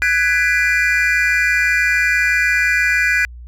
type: chord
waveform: triangle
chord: G# half-diminished seventh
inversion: third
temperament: just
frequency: 1495.1 / 1661.2 / 1993.5 / 2392 Hz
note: F#6 / G#6 / B6 / D7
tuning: +18 / 0 / +16 / +31 cents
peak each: -17 dBFS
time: 0.02-3.25 s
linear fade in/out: 0 ms
effects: added 60 Hz sine -32 dBFS peak until 3.47 s